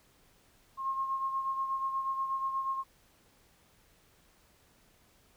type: beating tone pair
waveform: sine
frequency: 1072 / 1080.3 Hz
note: C6 / C#6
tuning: +42 / -45 cents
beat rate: 8.3 Hz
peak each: -31 / -40 dBFS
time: 0.77-2.84 s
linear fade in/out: 50 ms
effects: pink hiss -65 dBFS RMS until 5.36 s